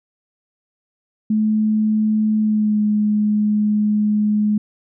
sine tone with pitch glide, 215.4 to 210.5 Hz, A3 to G#3, -37 to +24 cents, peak -14 dBFS, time 1.3-4.58 s, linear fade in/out 5 ms, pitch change -39 cents, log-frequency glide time 2.4-2.81 s, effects none

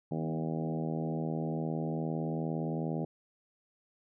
harmonic tone with a mistuned harmonic, 79.8 Hz, D#2, 44 cents sharp, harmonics 2 / 3 / 4 / 5 / 6 / 7 / 8 / 9 / 10, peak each -34 / -38 / -40 / -42 / -44 / -45 / -46 / -47 / -48 dBFS, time 0.11-3.05 s, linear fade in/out 5 ms, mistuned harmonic 3, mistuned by +18 cents, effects none

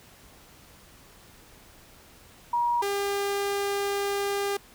sine / sawtooth tone pair in turn, 954 / 401.1 Hz, A#5 / G4, +40 / +40 cents, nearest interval octave + minor third, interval 1500 cents, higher first, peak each -22 dBFS, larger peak neither, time 2.53-2.82 / 2.82-4.57 s, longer second, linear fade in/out 5 ms, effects pink hiss -53 dBFS RMS until 4.74 s

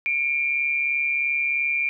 sine tone pair together, 2240 / 2383 Hz, C#7 / D7, +18 / +25 cents, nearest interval minor second, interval 107 cents, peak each -29 / -21 dBFS, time 0.06-1.89 s, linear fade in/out 0 ms, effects none

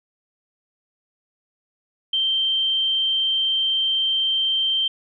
sine tone, 3136 Hz, G7, in tune, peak -18 dBFS, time 2.13-4.88 s, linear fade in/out 5 ms, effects none

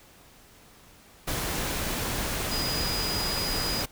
sine tone in noise, 4934 Hz, D#8, 15 cents flat, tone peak -30 dBFS, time 2.51-3.83 s, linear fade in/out 10 ms, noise pink, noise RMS -30 dBFS, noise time 1.27-3.86 s, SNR -3 dB, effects pink hiss -54 dBFS RMS until 3.91 s

